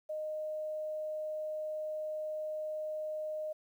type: tone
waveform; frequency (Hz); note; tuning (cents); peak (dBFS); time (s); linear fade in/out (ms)
sine; 617; D#5; -15; -35; 0.09-3.53; 10
effects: 11-bit